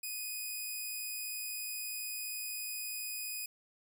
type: tone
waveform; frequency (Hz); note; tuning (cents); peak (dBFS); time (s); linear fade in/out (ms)
5% pulse; 2489; D#7; 0; -28; 0.03-3.46; 5
effects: none

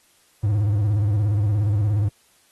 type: tone with vibrato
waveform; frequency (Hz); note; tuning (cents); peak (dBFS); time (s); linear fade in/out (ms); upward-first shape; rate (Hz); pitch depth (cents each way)
triangle; 103.83; G#2; 0; -15; 0.43-2.09; 10; square; 17; 77
effects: white hiss -59 dBFS RMS until 2.51 s + AAC 32 kbps

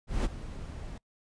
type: noise with ADSR envelope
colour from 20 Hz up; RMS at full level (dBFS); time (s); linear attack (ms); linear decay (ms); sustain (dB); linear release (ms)
brown; -25; 0.07-0.98; 180; 22; -15; 4
effects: noise-tail reverb RT60 0.1 s tail -24 dB re dry + resampled to 22050 Hz

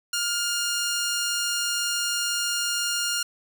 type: tone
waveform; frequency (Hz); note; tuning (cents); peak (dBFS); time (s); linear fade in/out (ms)
10% pulse; 1411; F6; +17; -16; 0.13-3.23; 5
effects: 9-bit

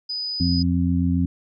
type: tone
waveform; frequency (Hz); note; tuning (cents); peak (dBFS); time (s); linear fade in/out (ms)
sine; 4978; D#8; 0; -25; 0.09-0.63; 10
type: harmonic tone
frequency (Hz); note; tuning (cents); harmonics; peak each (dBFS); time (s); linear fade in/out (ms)
87.2; F2; -2; 1 / 2 / 3; -22 / -22 / -22; 0.4-1.26; 5
effects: none

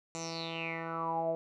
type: tone with low-pass filter sweep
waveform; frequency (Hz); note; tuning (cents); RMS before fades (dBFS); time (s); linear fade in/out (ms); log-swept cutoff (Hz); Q
10% pulse; 164.81; E3; 0; -36; 0.15-1.35; 0; 7000 to 580; 8.3
effects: none

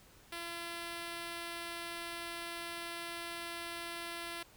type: tone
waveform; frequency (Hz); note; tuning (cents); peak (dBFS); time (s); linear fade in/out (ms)
5% pulse; 340; F4; -46; -29; 0.32-4.43; 5
effects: pink hiss -61 dBFS RMS until 4.56 s

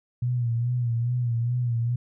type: tone with vibrato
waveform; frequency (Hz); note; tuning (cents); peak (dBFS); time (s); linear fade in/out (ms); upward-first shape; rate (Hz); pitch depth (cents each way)
sine; 120; B2; -49; -22; 0.22-1.96; 5; sine; 2.4; 61
effects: none

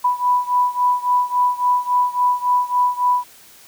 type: beating tone pair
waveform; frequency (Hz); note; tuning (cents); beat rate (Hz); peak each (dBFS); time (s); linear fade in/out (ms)
sine; 987 / 990.6; B5 / B5; -1 / +5; 3.6; -17 / -19; 0.04-3.24; 10
effects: white hiss -46 dBFS RMS until 3.67 s

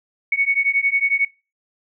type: beating tone pair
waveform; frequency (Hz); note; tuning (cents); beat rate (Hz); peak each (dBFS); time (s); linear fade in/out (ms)
sine; 2217 / 2228; C#7 / C#7; 0 / +8; 11; -19; 0.32-1.25; 5
effects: noise-tail reverb RT60 0.3 s tail -23 dB re dry

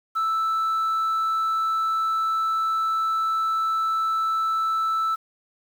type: tone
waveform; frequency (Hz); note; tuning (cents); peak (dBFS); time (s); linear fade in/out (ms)
sine; 1318.5; E6; 0; -18; 0.15-5.16; 20
effects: tanh soft clip ceiling -20 dBFS + 8-bit

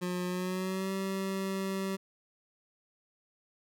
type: tone with pitch glide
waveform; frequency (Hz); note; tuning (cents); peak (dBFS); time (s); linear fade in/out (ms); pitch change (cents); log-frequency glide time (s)
25% pulse; 179.7 to 192.6; F3 to G3; +50 to -30; -28; 0.01-1.97; 20; +120; 0.27-0.92
effects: none

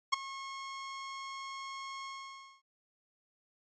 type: tone with ADSR envelope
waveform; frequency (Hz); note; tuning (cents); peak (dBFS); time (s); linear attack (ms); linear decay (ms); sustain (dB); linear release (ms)
sawtooth; 1086; C#6; -36; -19; 0.12-2.62; 15; 11; -18; 570
effects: resampled to 16000 Hz

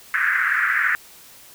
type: band-pass noise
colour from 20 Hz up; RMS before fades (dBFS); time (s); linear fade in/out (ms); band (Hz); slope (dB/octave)
white; -20; 0.14-0.95; 0; 1400 to 1900; 48
effects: white hiss -46 dBFS RMS until 1.54 s

